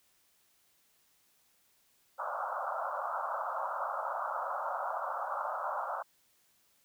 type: band-pass noise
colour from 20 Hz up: white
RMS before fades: -36 dBFS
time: 2.18-6.03 s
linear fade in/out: 20 ms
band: 550 to 1400 Hz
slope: 96 dB/octave
effects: white hiss -70 dBFS RMS until 6.84 s